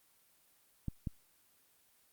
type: clicks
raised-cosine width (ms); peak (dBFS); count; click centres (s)
5; -24; 2; 0.883 / 1.072
effects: white hiss -69 dBFS RMS until 2.12 s + Opus 24 kbps